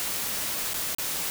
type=noise with dropouts; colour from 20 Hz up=white; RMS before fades=-30 dBFS; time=0-1.3 s; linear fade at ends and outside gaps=0 ms; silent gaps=0.735-0.742 / 0.948-0.984 s; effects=none